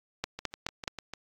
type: two click trains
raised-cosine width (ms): 0.2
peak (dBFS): -13 / -21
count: 4 / 6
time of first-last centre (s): 0.24-0.878 / 0.39-1.136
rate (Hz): 4.7 / 6.7
effects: AAC 48 kbps